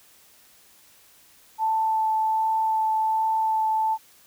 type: tone with vibrato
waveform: sine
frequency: 880 Hz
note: A5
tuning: in tune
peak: -20 dBFS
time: 1.58-3.98 s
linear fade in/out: 50 ms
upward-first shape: sine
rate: 1.3 Hz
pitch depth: 8 cents each way
effects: white hiss -55 dBFS RMS until 4.26 s